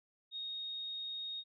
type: tone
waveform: sine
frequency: 3729 Hz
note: A#7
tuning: in tune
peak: -39 dBFS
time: 0.31-1.44 s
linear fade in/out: 50 ms
effects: none